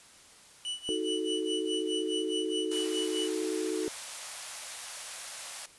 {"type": "tone with tremolo", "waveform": "45% pulse", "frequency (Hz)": 2960, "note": "F#7", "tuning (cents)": 0, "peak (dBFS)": -31, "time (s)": [0.65, 3.28], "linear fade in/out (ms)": 0, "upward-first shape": "sine", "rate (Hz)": 4.8, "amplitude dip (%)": 90}
{"type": "chord", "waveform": "sine", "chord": "D# diminished", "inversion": "none", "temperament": "equal with one note detuned", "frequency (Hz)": [314.2, 370, 440], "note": ["D#4", "F#4", "A4"], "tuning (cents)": [17, 0, 0], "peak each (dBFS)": [-34, -34, -34], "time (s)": [0.89, 3.88], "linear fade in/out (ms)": 0}
{"type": "high-pass noise", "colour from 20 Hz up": "white", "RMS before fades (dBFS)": -40, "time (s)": [2.71, 5.66], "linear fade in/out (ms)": 5, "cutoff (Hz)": 540, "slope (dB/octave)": 48}
{"effects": ["white hiss -55 dBFS RMS until 5.78 s", "resampled to 24000 Hz"]}